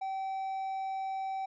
triangle tone, 770 Hz, G5, 31 cents flat, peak -31 dBFS, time 0.01-1.46 s, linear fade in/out 10 ms, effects resampled to 16000 Hz

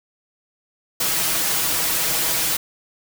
white noise with comb filter, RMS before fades -21 dBFS, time 1-2.57 s, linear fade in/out 5 ms, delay 6.2 ms, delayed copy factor +0.8, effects none

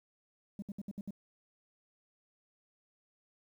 sine tone bursts, 200 Hz, G3, 35 cents sharp, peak -35 dBFS, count 6, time 0.59-1.107 s, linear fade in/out 2 ms, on 32 ms, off 65 ms, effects tanh soft clip ceiling -36 dBFS + 11-bit

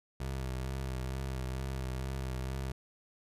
25% pulse tone with vibrato, 65.2 Hz, C2, 5 cents flat, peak -31 dBFS, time 0.2-2.72 s, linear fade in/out 5 ms, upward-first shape sine, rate 2.2 Hz, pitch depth 36 cents each way, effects resampled to 32000 Hz

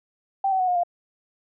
sine tone with pitch steps, 780 / 758.7 / 737.9 / 717.7 / 698.1 Hz, G5 / F#5 / F#5 / F5 / F5, -9 / +43 / -5 / +47 / -1 cents, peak -19 dBFS, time 0.44-0.835 s, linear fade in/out 5 ms, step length 79 ms, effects none

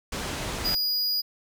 pink low-pass noise, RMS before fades -32 dBFS, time 0.12-0.75 s, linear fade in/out 5 ms, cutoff 8200 Hz, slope 12 dB/octave
square tone, 4901 Hz, D#8, 27 cents flat, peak -24 dBFS, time 0.64-1.22 s, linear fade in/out 20 ms
effects none

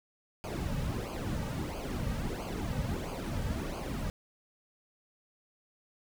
brown noise with flanger, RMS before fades -35 dBFS, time 0.44-4.1 s, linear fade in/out 0 ms, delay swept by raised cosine 0.53 to 2.93 ms, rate 1.5 Hz, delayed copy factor -0.75, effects none

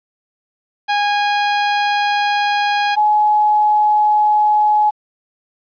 sawtooth / sine tone pair in turn, 822 / 844.6 Hz, G#5 / G#5, -18 / +29 cents, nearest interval unison, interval 47 cents, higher second, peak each -10 dBFS, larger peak neither, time 0.88-2.96 / 2.96-4.91 s, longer first, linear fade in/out 20 ms, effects resampled to 11025 Hz + 8-bit

